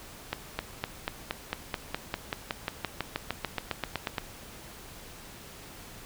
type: accelerating click train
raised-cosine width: 0.3 ms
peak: -13 dBFS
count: 23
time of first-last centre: 0.33-4.182 s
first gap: 260 ms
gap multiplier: 0.96
effects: pink hiss -47 dBFS RMS until 6.05 s